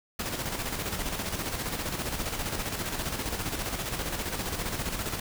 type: noise with tremolo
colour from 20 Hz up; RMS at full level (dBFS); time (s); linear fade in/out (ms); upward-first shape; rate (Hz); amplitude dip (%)
pink; -31; 0.19-5.2; 5; square; 15; 45
effects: none